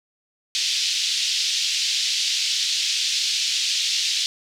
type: band-pass noise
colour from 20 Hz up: white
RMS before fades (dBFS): -23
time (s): 0.55-4.26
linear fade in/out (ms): 0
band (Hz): 2900 to 5400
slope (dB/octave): 24
effects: none